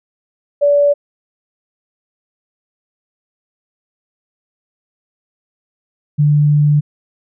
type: tone pair in turn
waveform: sine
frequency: 576 / 147.71 Hz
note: D5 / D3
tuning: -34 / +10 cents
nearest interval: 2 octaves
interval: 2356 cents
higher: first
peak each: -8 dBFS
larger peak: neither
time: 0.61-0.94 / 6.18-6.81 s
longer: second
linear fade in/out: 20 ms
effects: none